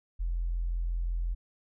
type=tone; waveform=sine; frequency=42.75 Hz; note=F1; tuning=36 cents flat; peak=-27 dBFS; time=0.19-1.35 s; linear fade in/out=20 ms; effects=tanh soft clip ceiling -23 dBFS